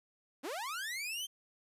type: linear sweep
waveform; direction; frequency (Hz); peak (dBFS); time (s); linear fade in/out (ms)
sawtooth; up; 233.1 to 3180; -34; 0.43-1.27; 20
effects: resampled to 32000 Hz + 11-bit